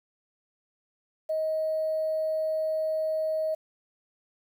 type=tone; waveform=sine; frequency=630 Hz; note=D#5; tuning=21 cents sharp; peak=-25 dBFS; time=1.29-3.55 s; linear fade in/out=10 ms; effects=9-bit